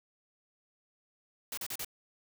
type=noise bursts; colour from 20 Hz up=white; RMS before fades=-38 dBFS; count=4; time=1.52-1.847 s; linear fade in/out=2 ms; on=54 ms; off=37 ms; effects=none